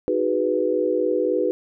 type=chord; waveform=sine; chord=G# minor seventh; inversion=second; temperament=equal with one note detuned; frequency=311.1 / 370 / 413.6 / 493.9 Hz; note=D#4 / F#4 / G#4 / B4; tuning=0 / 0 / -7 / 0 cents; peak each=-26 / -24 / -26 / -22 dBFS; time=0.08-1.51 s; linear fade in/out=0 ms; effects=none